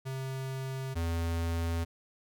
square tone pair in turn, 132.7 / 83.6 Hz, C3 / E2, +25 / +25 cents, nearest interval minor sixth, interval 800 cents, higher first, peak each -35 / -30 dBFS, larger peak second, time 0.05-0.95 / 0.95-1.85 s, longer neither, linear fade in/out 20 ms, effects none

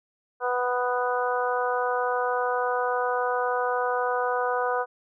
harmonic tone, 247.6 Hz, B3, 5 cents sharp, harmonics 2 / 3 / 4 / 5 / 6, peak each -27 / -29 / -30 / -31 / -32 dBFS, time 0.4-4.86 s, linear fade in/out 50 ms, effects none

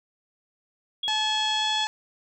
sine tone with pitch glide, 3322 to 3361 Hz, G#7 to G#7, 0 to +20 cents, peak -25 dBFS, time 1.03-1.85 s, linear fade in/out 5 ms, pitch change +20 cents, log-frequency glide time 1.55-1.64 s
harmonic tone, 863 Hz, A5, 34 cents flat, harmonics 1 / 2 / 3 / 4 / 5 / 6 / 7 / 8 / 9, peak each -28 / -33 / -37 / -39 / -37 / -41 / -43 / -43 / -43 dBFS, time 1.08-1.87 s, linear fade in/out 0 ms
effects none

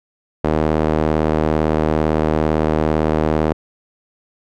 sawtooth tone with band-pass filter, 77.78 Hz, D#2, in tune, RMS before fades -17 dBFS, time 0.44-3.53 s, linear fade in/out 5 ms, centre 480 Hz, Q 0.88, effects none

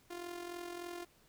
sawtooth tone with amplitude modulation, 349.2 Hz, F4, in tune, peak -36 dBFS, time 0.1-1.05 s, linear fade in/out 10 ms, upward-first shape sine, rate 43.4 Hz, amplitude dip 60%, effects pink hiss -67 dBFS RMS until 1.28 s

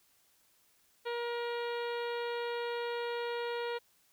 harmonic tone, 474.7 Hz, A#4, 31 cents sharp, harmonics 1 / 2 / 3 / 4 / 5 / 6 / 7 / 8 / 9, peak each -35 / -41 / -45 / -47 / -49 / -51 / -52 / -53 / -54 dBFS, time 1.05-3.79 s, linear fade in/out 20 ms, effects white hiss -69 dBFS RMS until 4.12 s

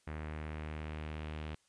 sawtooth tone with low-pass filter sweep, 77 Hz, D#2, 17 cents flat, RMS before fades -42 dBFS, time 0.07-1.55 s, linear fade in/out 5 ms, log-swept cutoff 2000 to 3000 Hz, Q 1.9, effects white hiss -72 dBFS RMS until 1.68 s + resampled to 22050 Hz

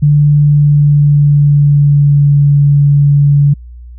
sine tone with pitch glide, 146.83 to 143.39 Hz, D3 to D3, 0 to -41 cents, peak -4 dBFS, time 0.02-3.54 s, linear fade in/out 10 ms, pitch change -41 cents, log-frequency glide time 0.36-2.42 s, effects added 60 Hz sine -28 dBFS peak until 3.98 s

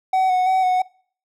triangle tone with vibrato, 745 Hz, F#5, 12 cents sharp, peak -13 dBFS, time 0.13-0.82 s, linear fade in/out 5 ms, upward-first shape square, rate 3 Hz, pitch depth 21 cents each way, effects noise-tail reverb RT60 0.5 s tail -24 dB re dry

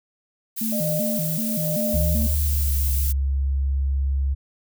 violet noise, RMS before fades -28 dBFS, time 0.56-3.13 s, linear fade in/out 20 ms
sine tone with vibrato, 189.2 Hz, F#3, 39 cents sharp, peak -24 dBFS, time 0.61-2.27 s, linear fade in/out 5 ms, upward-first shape square, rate 2.6 Hz, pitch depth 280 cents each way
sine tone with tremolo, 606 Hz, D#5, 46 cents flat, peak -24 dBFS, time 0.72-2.34 s, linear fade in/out 5 ms, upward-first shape sine, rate 1.1 Hz, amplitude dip 85%
sine tone with pitch glide, 73.6 to 68.28 Hz, D2 to C#2, +4 to -26 cents, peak -19 dBFS, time 1.93-4.35 s, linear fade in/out 20 ms, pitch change -130 cents, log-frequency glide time 2.42-2.78 s
effects none

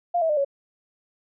sine tone with pitch steps, 698.5 / 648 / 601.1 / 557.6 Hz, F5 / E5 / D5 / C#5, 0 / -30 / +40 / +10 cents, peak -19 dBFS, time 0.14-0.448 s, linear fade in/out 10 ms, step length 77 ms, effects none

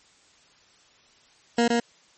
20% pulse tone with echo, 235.6 Hz, A#3, 19 cents sharp, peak -13 dBFS, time 1.58-1.68 s, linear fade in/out 5 ms, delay 120 ms, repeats 1, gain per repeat -2 dB, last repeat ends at 1.8 s, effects white hiss -58 dBFS RMS until 2.17 s + MP3 32 kbps

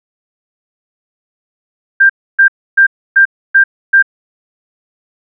sine tone bursts, 1586 Hz, G6, 20 cents sharp, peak -3 dBFS, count 6, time 2-4.026 s, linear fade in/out 10 ms, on 96 ms, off 290 ms, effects none

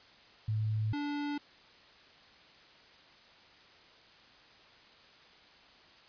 sine / square tone pair in turn, 108.4 / 290.6 Hz, A2 / D4, -25 / -18 cents, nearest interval octave + perfect fourth, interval 1707 cents, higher second, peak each -29 / -34 dBFS, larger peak first, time 0.48-0.93 / 0.93-1.38 s, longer neither, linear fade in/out 5 ms, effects white hiss -58 dBFS RMS until 6.08 s + resampled to 11025 Hz

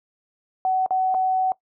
sine tone with dropouts, 751 Hz, F#5, 26 cents sharp, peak -18 dBFS, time 0.65-1.52 s, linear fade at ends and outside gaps 1 ms, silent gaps 0.862-0.907 / 1.143-1.147 s, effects noise-tail reverb RT60 0.1 s tail -20 dB re dry

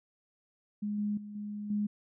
sine tone with level steps, 207.7 Hz, G#3, in tune, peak -31 / -29 / -41 / -36 / -28 dBFS, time 0.82-1.87 s, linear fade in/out 10 ms, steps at 0.98 / 1.17 / 1.35 / 1.7 s, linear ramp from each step 5 ms, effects none

